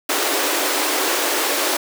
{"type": "high-pass noise", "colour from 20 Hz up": "pink", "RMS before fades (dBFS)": -20, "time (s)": [0.09, 1.77], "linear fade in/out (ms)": 5, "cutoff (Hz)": 280, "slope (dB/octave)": 96, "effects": []}